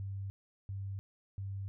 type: tone bursts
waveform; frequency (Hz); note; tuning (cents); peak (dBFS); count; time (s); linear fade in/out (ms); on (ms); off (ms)
sine; 98; G2; 0; -37; 3; 0-1.68; 0; 300; 390
effects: none